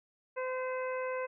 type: harmonic tone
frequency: 513 Hz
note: C5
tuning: 34 cents flat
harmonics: 1 / 2 / 3 / 4 / 5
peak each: -34 / -40 / -44 / -46 / -48 dBFS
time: 0.36-1.27 s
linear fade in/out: 20 ms
effects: none